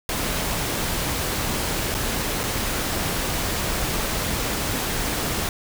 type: noise with dropouts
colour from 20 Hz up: pink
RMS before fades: -25 dBFS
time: 0.09-5.49 s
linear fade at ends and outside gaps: 1 ms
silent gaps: 1.944-1.949 / 2.433-2.437 s
effects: none